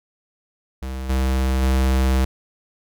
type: tone with level steps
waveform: square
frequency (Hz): 65.4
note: C2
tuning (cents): 0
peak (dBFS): -27 / -18 / -16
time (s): 0.82-2.25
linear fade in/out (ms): 5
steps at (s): 1.09 / 1.62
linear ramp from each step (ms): 10
effects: none